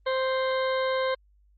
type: harmonic tone with a mistuned harmonic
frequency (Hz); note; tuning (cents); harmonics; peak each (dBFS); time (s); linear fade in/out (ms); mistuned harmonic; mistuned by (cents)
523.3; C5; 0; 1 / 2 / 3 / 4 / 6 / 7 / 8; -25 / -31 / -35 / -37 / -41 / -42 / -43; 0.06-1.15; 10; 7; +38
effects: added 50 Hz sine -58 dBFS peak until 1.57 s + Opus 24 kbps